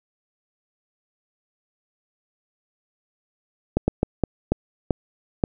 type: slowing click train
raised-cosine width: 2 ms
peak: -5 dBFS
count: 7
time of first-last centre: 3.77-5.438 s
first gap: 110 ms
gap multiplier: 1.37
effects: none